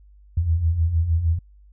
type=beating tone pair; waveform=sine; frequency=77.78 / 84.28 Hz; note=D#2 / E2; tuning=0 / +39 cents; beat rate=6.5 Hz; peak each=-25 / -18 dBFS; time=0.37-1.39 s; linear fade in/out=5 ms; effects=added 50 Hz sine -47 dBFS peak until 1.72 s